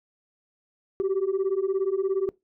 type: beating tone pair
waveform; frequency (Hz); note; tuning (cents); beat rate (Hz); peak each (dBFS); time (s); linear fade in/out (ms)
sine; 376.4 / 393.4; F#4 / G4; +30 / +6; 17; -24; 1-2.29; 0
effects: noise-tail reverb RT60 0.2 s tail -24 dB re dry + tanh soft clip ceiling -19 dBFS